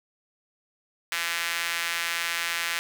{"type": "tone with high-pass filter", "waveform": "sawtooth", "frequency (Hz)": 169.2, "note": "E3", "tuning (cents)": 45, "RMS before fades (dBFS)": -29, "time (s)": [1.12, 2.79], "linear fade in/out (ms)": 0, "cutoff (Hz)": 1900, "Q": 1.6, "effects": []}